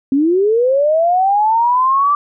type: linear sweep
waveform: sine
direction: up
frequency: 261.6 to 1174.7 Hz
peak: -10 dBFS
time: 0.12-2.15 s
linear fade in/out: 2 ms
effects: none